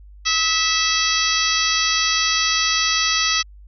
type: harmonic tone with a mistuned harmonic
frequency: 655 Hz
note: E5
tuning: 11 cents flat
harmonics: 2 / 3 / 4 / 5 / 6 / 7 / 8 / 9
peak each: -25 / -25 / -25 / -25 / -25 / -25 / -25 / -25 dBFS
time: 0.25-3.43 s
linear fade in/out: 20 ms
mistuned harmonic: 2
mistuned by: -35 cents
effects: added 50 Hz sine -40 dBFS peak until 3.67 s